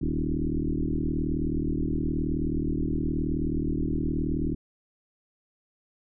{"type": "tone with frequency modulation", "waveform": "sine", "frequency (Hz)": 160, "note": "D#3", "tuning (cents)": 49, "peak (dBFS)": -24, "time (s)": [0.01, 4.55], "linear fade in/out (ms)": 10, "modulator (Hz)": 39, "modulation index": 4.6, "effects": []}